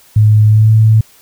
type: tone with pitch glide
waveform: sine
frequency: 107 to 109.94 Hz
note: A2 to A2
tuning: -48 to -1 cents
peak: -4 dBFS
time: 0.16-1.01 s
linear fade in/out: 5 ms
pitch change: +47 cents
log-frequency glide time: 0.48-0.71 s
effects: white hiss -45 dBFS RMS until 1.21 s